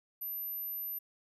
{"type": "tone", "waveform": "sine", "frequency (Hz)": 12150, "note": "F#9", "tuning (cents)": 45, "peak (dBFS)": -36, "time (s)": [0.21, 0.99], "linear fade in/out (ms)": 10, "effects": []}